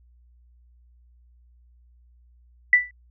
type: tone with exponential decay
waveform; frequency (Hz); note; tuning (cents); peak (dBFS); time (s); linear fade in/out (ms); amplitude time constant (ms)
sine; 1975.5; B6; 0; -8; 2.73-2.91; 2; 39
effects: added 60 Hz sine -53 dBFS peak until 3.1 s